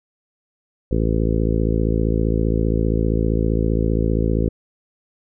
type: harmonic tone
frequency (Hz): 55.2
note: A1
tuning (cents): +6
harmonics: 1 / 2 / 3 / 4 / 5 / 6 / 7 / 8 / 9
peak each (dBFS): -20 / -23 / -25 / -26 / -27 / -28 / -28 / -29 / -30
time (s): 0.91-4.49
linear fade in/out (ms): 5
effects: none